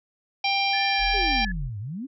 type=harmonic tone; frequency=791 Hz; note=G5; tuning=15 cents sharp; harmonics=1 / 3 / 4 / 5 / 6 / 7; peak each=-25 / -25 / -31 / -32 / -33 / -32 dBFS; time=0.44-1.45 s; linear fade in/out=5 ms
type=tone with vibrato; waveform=sine; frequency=1730 Hz; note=A6; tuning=30 cents flat; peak=-31 dBFS; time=0.73-1.52 s; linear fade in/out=5 ms; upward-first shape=triangle; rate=2.1 Hz; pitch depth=40 cents each way
type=tone; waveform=sine; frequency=43.7 Hz; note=F1; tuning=2 cents sharp; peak=-28 dBFS; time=0.98-1.71 s; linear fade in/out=50 ms
type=exponential two-way sweep; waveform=sine; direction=down then up; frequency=440 to 96.9 to 291.6 Hz; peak=-30 dBFS; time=1.13-2.07 s; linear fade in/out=20 ms; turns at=1.79 s
effects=none